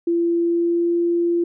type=tone with pitch glide; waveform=sine; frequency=340.2 to 343.2 Hz; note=F4 to F4; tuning=-45 to -30 cents; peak=-16 dBFS; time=0.07-1.44 s; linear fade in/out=5 ms; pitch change=+15 cents; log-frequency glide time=0.42-0.96 s; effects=none